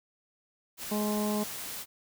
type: noise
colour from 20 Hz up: white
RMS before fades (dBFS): -39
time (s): 0.77-1.86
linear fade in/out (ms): 50
type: harmonic tone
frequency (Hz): 210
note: G#3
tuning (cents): +19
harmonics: 1 / 2 / 3 / 4 / 5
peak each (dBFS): -29 / -35 / -37 / -40 / -41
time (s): 0.91-1.44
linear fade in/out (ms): 10
effects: none